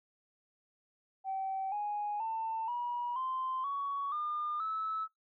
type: tone with pitch steps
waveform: sine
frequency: 770 / 830 / 894.8 / 964.6 / 1039.8 / 1120.9 / 1208.3 / 1302.5 Hz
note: G5 / G#5 / A5 / B5 / C6 / C#6 / D6 / E6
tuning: -31 / -1 / +29 / -41 / -11 / +19 / +49 / -21 cents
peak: -32 dBFS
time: 1.24-5.08 s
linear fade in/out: 50 ms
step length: 480 ms
effects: noise-tail reverb RT60 0.2 s tail -25 dB re dry + tanh soft clip ceiling -28 dBFS